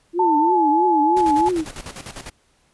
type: tone with vibrato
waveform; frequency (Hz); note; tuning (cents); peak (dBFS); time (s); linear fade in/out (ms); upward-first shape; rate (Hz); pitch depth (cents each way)
sine; 330.5; E4; +5; -18; 0.13-1.65; 50; triangle; 3.1; 210
type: tone with pitch glide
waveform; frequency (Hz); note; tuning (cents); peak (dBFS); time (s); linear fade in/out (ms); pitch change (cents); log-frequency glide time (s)
sine; 890 to 853.7; A5 to G#5; +20 to +47; -15; 0.19-1.49; 5; -73; 0.48-0.56
type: noise with tremolo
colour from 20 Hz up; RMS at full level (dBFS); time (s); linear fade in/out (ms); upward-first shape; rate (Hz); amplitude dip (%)
pink; -33; 1.16-2.3; 10; square; 10; 70
effects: pink hiss -61 dBFS RMS until 2.73 s + resampled to 24000 Hz